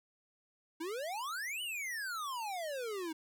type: exponential two-way sweep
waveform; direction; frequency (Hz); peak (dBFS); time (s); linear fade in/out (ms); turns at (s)
square; up then down; 308.2 to 3020 to 308.2; -38; 0.8-3.13; 10; 1.62
effects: none